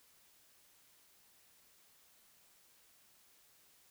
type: silence
effects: white hiss -67 dBFS RMS until 3.9 s